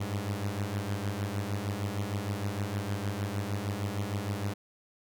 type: beating tone pair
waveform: sawtooth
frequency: 98 / 104.5 Hz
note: G2 / G#2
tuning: 0 / +11 cents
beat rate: 6.5 Hz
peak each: -30 dBFS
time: 0-4.54 s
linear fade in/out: 10 ms
effects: none